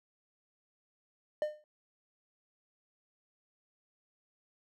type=tone with exponential decay; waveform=triangle; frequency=605 Hz; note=D#5; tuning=49 cents flat; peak=-24 dBFS; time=1.42-1.64 s; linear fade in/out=1 ms; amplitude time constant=46 ms; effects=none